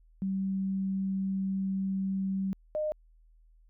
sine tone pair in turn, 192.6 / 611.5 Hz, G3 / D#5, -30 / -30 cents, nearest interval octave + minor sixth, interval 2000 cents, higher second, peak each -28 dBFS, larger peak neither, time 0.22-2.53 / 2.75-2.92 s, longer first, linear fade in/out 0 ms, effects added 40 Hz sine -57 dBFS peak until 3.69 s

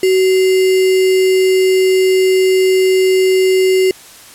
sine tone with sample-and-hold, 376 Hz, F#4, 28 cents sharp, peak -8 dBFS, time 0.03-3.91 s, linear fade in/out 2 ms, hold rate 2450 Hz, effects white hiss -38 dBFS RMS until 4.34 s + low-pass 12000 Hz 12 dB/octave

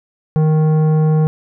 sine tone with tanh clipping, 155.56 Hz, D#3, in tune, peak -12 dBFS, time 0.36-1.27 s, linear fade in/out 0 ms, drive 12 dB, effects none

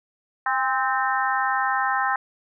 harmonic tone with a mistuned harmonic, 260 Hz, C4, 11 cents flat, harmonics 3 / 4 / 5 / 6 / 7, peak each -25 / -26 / -27 / -28 / -28 dBFS, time 0.46-2.16 s, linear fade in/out 2 ms, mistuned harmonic 3, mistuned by +44 cents, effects none

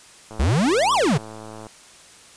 click train, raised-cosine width 1 ms, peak -24 dBFS, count 149, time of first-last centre 0.31-1.668 s, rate 109 Hz
square exponential two-way sweep, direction up then down, 58.27 to 1188 to 119.2 Hz, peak -17 dBFS, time 0.39-1.18 s, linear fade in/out 10 ms, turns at 0.93 s
effects white hiss -47 dBFS RMS until 2.36 s + resampled to 22050 Hz

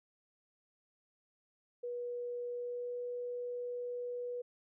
sine tone with pitch glide, 484.9 to 488.3 Hz, B4 to B4, -32 to -20 cents, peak -37 dBFS, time 1.83-4.42 s, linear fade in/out 10 ms, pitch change +12 cents, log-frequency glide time 2.49-2.99 s, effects none

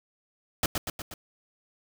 pink noise with echo, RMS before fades -25 dBFS, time 0.63-0.66 s, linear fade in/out 2 ms, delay 120 ms, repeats 4, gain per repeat -4 dB, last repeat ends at 1.14 s, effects none

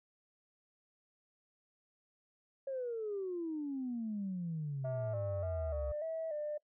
sine exponential sweep, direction down, 551 to 65.41 Hz, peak -35 dBFS, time 2.67-5.92 s, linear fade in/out 5 ms
sine tone with vibrato, 622.3 Hz, D#5, in tune, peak -35 dBFS, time 4.84-6.58 s, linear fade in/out 10 ms, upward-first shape square, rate 1.7 Hz, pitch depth 69 cents each way
effects noise-tail reverb RT60 0.1 s tail -22 dB re dry + tanh soft clip ceiling -31 dBFS

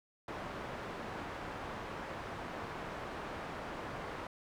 white low-pass noise, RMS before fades -43 dBFS, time 0.28-4.27 s, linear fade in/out 2 ms, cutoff 1200 Hz, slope 12 dB/octave, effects none

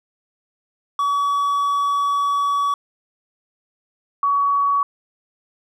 triangle / sine tone pair in turn, 1136 / 1128.8 Hz, C#6 / C#6, +42 / +31 cents, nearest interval unison, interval 11 cents, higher first, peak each -15 dBFS, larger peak neither, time 0.99-2.74 / 4.23-4.83 s, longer first, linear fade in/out 2 ms, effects none

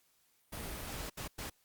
pink noise bursts at uneven times, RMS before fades -42 dBFS, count 3, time 0.52-1.1 / 1.17-1.28 / 1.38-1.5 s, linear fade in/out 10 ms, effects white hiss -72 dBFS RMS until 1.64 s + Opus 48 kbps

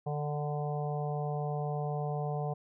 harmonic tone with a mistuned harmonic, 148 Hz, D3, 14 cents sharp, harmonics 1 / 3 / 4 / 5 / 6 / 7, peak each -33 / -39 / -42 / -38 / -49 / -49 dBFS, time 0.06-2.54 s, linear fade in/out 10 ms, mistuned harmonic 7, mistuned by -20 cents, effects none

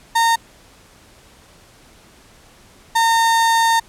35% pulse tone pair in turn, 918 / 913.1 Hz, A#5 / A#5, -27 / -36 cents, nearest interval unison, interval 9 cents, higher first, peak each -11 dBFS, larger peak neither, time 0.15-0.36 / 2.95-3.8 s, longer second, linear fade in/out 10 ms, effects pink hiss -48 dBFS RMS until 3.88 s + low-pass 11000 Hz 12 dB/octave

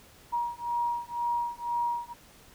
sine beating tone pair, 950 / 952 Hz, A#5 / A#5, +33 / +36 cents, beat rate 2 Hz, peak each -31 / -31 dBFS, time 0.32-2.14 s, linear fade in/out 20 ms, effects pink hiss -55 dBFS RMS until 2.54 s

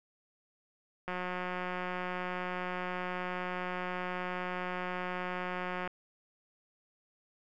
click train, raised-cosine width 0.5 ms, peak -22 dBFS, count 869, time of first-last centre 1.08-5.876 s, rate 181 Hz, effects none

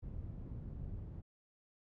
white low-pass noise, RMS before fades -45 dBFS, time 0.02-1.22 s, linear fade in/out 20 ms, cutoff 110 Hz, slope 12 dB/octave, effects none

